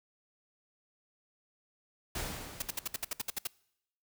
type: noise with exponential decay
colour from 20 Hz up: pink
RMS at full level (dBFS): -35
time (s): 2.15-3.4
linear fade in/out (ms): 5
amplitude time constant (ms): 270
type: noise bursts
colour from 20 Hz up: white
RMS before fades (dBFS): -34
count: 11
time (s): 2.6-3.472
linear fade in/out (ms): 5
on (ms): 22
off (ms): 63
effects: noise-tail reverb RT60 0.8 s tail -24 dB re dry